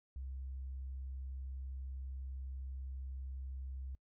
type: tone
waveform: sine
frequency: 66.1 Hz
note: C2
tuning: 18 cents sharp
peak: -40 dBFS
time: 0.16-3.95 s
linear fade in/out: 0 ms
effects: noise-tail reverb RT60 0.1 s tail -26 dB re dry + tanh soft clip ceiling -37 dBFS